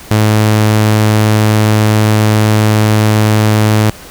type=tone; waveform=sawtooth; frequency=107.4 Hz; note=A2; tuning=41 cents flat; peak=-3 dBFS; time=0.11-3.9 s; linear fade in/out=0 ms; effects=pink hiss -33 dBFS RMS until 4.1 s